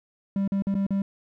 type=tone with dropouts; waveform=triangle; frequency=196.8 Hz; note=G3; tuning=7 cents sharp; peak=-20 dBFS; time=0.36-1.02 s; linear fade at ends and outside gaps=2 ms; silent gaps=0.477-0.52 / 0.622-0.669 / 0.743-0.751 / 0.866-0.906 s; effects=none